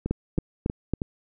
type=two click trains; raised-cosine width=3 ms; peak=-11 / -15 dBFS; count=4 / 4; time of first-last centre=0.11-0.936 / 0.06-1.018 s; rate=3.63 / 3.13 Hz; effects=none